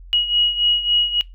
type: beating tone pair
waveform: sine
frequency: 2900 / 2903.6 Hz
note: F#7 / F#7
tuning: -35 / -33 cents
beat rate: 3.6 Hz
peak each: -17 / -22 dBFS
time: 0.13-1.21 s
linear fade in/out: 0 ms
effects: noise-tail reverb RT60 0.2 s tail -21 dB re dry + added 43 Hz sine -37 dBFS peak until 1.34 s